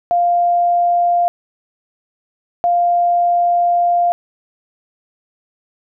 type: tone pair in turn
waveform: sine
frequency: 698.5 / 698.5 Hz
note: F5 / F5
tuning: 0 / 0 cents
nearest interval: unison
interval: 0 cents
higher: neither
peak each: -11 dBFS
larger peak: neither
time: 0.11-1.28 / 2.64-4.12 s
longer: second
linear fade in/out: 0 ms
effects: none